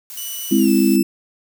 blue noise, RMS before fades -34 dBFS, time 0.1-0.96 s, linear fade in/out 0 ms
5% pulse tone with pitch glide, 2960 to 2637 Hz, F#7 to E7, 0 to 0 cents, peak -19 dBFS, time 0.17-1.03 s, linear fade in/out 5 ms, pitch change -200 cents, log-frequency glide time 0.58-0.69 s
sine chord, Ab augmented, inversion none, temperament equal, 207.7 / 261.6 / 329.6 Hz, Ab3 / C4 / E4, 0 / 0 / 0 cents, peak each -16 dBFS, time 0.51-1.03 s, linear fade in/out 10 ms
effects none

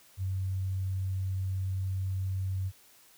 sine tone, 94.8 Hz, F#2, 43 cents sharp, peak -29 dBFS, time 0.17-2.72 s, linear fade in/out 50 ms, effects white hiss -59 dBFS RMS until 3.17 s

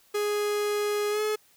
45% pulse tone with pitch glide, 415.3 to 426.7 Hz, G#4 to G#4, 0 to +47 cents, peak -25 dBFS, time 0.14-1.36 s, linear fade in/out 10 ms, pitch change +47 cents, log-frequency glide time 1.1-1.21 s, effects white hiss -61 dBFS RMS until 1.56 s

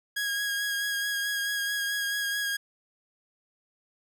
sawtooth tone with vibrato, 1645 Hz, G#6, 17 cents flat, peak -24 dBFS, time 0.16-2.57 s, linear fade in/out 10 ms, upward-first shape sine, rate 4.6 Hz, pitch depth 20 cents each way, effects none

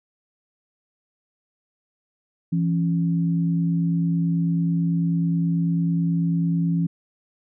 sine tone pair together, 168.03 / 277.2 Hz, E3 / C#4, +33 / 0 cents, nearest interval major sixth, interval 867 cents, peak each -19 / -28 dBFS, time 2.52-6.87 s, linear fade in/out 10 ms, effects none

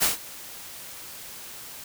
white noise with ADSR envelope, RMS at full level -20 dBFS, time 0-1.84 s, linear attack 28 ms, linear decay 140 ms, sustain -21 dB, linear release 3 ms, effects none

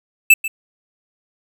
square tone with echo, 2637 Hz, E7, in tune, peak -6 dBFS, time 0.3-0.34 s, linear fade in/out 5 ms, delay 140 ms, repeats 1, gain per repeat -15 dB, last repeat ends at 0.48 s, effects none

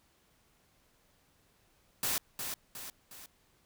white noise with echo, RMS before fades -32 dBFS, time 2.03-2.18 s, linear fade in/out 2 ms, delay 360 ms, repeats 3, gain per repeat -6 dB, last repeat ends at 3.26 s, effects pink hiss -69 dBFS RMS until 3.65 s

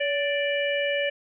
harmonic tone with a mistuned harmonic, 587.3 Hz, D5, in tune, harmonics 1 / 3 / 4 / 5, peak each -25 / -30 / -31 / -32 dBFS, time 0-1.1 s, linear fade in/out 10 ms, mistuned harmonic 1, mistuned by -54 cents, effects none

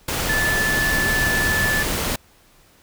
sine tone in noise, 1743 Hz, A6, 17 cents flat, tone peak -19 dBFS, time 0.29-1.83 s, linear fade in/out 5 ms, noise pink, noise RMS -23 dBFS, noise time 0.08-2.16 s, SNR +1 dB, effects pink hiss -54 dBFS RMS until 2.82 s

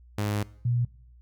sawtooth / sine tone pair in turn, 103.83 / 120.83 Hz, G#2 / B2, 0 / -37 cents, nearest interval minor third, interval 263 cents, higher second, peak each -22 dBFS, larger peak neither, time 0.18-0.43 / 0.65-0.85 s, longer first, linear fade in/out 5 ms, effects noise-tail reverb RT60 0.6 s tail -21 dB re dry + added 60 Hz sine -50 dBFS peak until 1.21 s

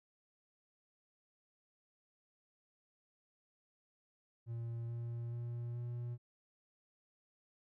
triangle tone with pitch steps, 116.54 / 117.76 / 118.99 / 120.23 Hz, A#2 / A#2 / A#2 / B2, 0 / +18 / +36 / -46 cents, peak -37 dBFS, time 4.46-6.18 s, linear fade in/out 50 ms, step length 430 ms, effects none

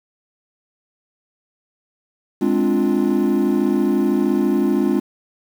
triangle chord, D half-diminished seventh, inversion second, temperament equal, 207.7 / 261.6 / 293.7 / 349.2 Hz, Ab3 / C4 / D4 / F4, 0 / 0 / 0 / 0 cents, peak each -18 dBFS, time 2.41-5 s, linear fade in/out 10 ms, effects tanh soft clip ceiling -6 dBFS + 7-bit

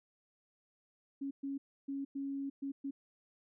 sine tone bursts at uneven times, 276.2 Hz, C#4, 6 cents flat, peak -36 dBFS, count 6, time 1.21-1.31 / 1.43-1.58 / 1.88-2.05 / 2.15-2.5 / 2.62-2.72 / 2.84-2.91 s, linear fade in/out 10 ms, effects none

